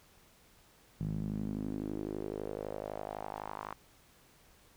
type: tone with band-pass filter sweep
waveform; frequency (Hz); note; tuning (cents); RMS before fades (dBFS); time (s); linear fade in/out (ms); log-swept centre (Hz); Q
sawtooth; 51.91; G#1; 0; -39; 1-3.74; 5; 160 to 1100; 3.2
effects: pink hiss -63 dBFS RMS until 4.76 s